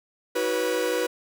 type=tone cluster; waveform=45% pulse; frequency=323.2 / 375.8 / 490 / 553 Hz; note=E4 / F#4 / B4 / C#5; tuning=-34 / +27 / -14 / -4 cents; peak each=-32 / -30 / -25 / -34 dBFS; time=0.35-1.07 s; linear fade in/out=10 ms; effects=none